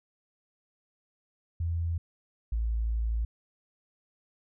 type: tone pair in turn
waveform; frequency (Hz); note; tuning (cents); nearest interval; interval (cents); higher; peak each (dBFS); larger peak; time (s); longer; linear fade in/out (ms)
sine; 84 / 56.06; E2 / A1; +33 / +33; perfect fifth; 700; first; -27 / -26; second; 1.6-1.98 / 2.52-3.25; second; 5
effects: none